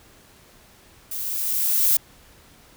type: noise with level ramp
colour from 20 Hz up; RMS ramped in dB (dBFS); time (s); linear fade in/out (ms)
violet; -30 to -17; 1.11-1.97; 5
effects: pink hiss -52 dBFS RMS until 2.76 s